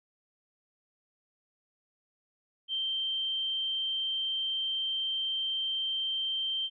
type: tone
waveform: sine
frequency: 3136 Hz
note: G7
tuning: in tune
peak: -29 dBFS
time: 2.68-6.7 s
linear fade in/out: 50 ms
effects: none